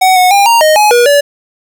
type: tone with pitch steps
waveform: square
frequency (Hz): 749 / 732 / 802 / 930 / 620 / 842 / 481.1 / 574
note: F#5 / F#5 / G5 / A#5 / D#5 / G#5 / B4 / D5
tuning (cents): +21 / -19 / +39 / -4 / -6 / +24 / -45 / -40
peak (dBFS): -5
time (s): 0.01-1.21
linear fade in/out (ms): 10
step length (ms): 150
effects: none